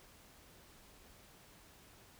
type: silence
effects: pink hiss -61 dBFS RMS until 2.19 s